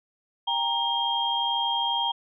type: tone cluster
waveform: sine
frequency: 793 / 935 / 3216 Hz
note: G5 / A#5 / G7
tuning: +20 / +5 / +44 cents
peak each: -31 / -27 / -26 dBFS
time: 0.47-2.12 s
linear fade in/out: 10 ms
effects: none

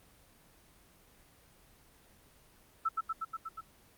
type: tone with echo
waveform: sine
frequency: 1318.5 Hz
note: E6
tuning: in tune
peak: -27 dBFS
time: 2.85-2.89 s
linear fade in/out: 10 ms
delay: 120 ms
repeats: 6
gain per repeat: -2 dB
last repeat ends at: 3.61 s
effects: pink hiss -62 dBFS RMS until 3.97 s + Opus 24 kbps

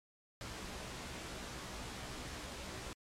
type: noise with comb filter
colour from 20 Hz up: pink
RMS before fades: -45 dBFS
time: 0.41-2.93 s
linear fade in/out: 0 ms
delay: 16 ms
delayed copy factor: +0.6
effects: low-pass 8000 Hz 12 dB/octave + MP3 96 kbps

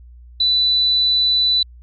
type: tone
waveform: sine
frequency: 3980 Hz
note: B7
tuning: 13 cents sharp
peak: -13 dBFS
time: 0.4-1.63 s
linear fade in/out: 5 ms
effects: added 60 Hz sine -39 dBFS peak until 1.82 s

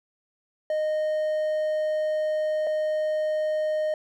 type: tone pair in turn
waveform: triangle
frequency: 617 / 617 Hz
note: D#5 / D#5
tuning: -15 / -15 cents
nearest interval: unison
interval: 0 cents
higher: neither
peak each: -21 / -21 dBFS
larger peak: neither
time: 0.7-2.67 / 2.67-3.94 s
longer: first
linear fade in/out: 2 ms
effects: none

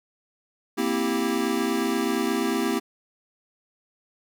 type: chord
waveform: square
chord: C dominant seventh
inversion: third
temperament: equal with one note detuned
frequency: 233.1 / 261.6 / 327.5 / 392 Hz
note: Bb3 / C4 / E4 / G4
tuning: 0 / 0 / -11 / 0 cents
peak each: -29 dBFS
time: 0.77-2.8 s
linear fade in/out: 20 ms
effects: none

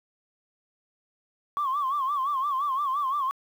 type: tone with vibrato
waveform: sine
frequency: 1108.7 Hz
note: C#6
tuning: in tune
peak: -23 dBFS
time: 1.57-3.31 s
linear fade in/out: 0 ms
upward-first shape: sine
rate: 5.8 Hz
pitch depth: 120 cents each way
effects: tanh soft clip ceiling -20 dBFS + 9-bit

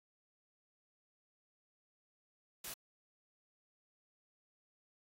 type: noise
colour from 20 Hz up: white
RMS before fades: -45 dBFS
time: 2.64-2.74 s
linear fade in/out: 5 ms
effects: AAC 48 kbps

